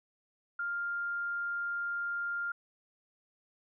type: tone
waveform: sine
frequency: 1400 Hz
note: F6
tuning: 4 cents sharp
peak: -32 dBFS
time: 0.59-2.52 s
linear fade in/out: 5 ms
effects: none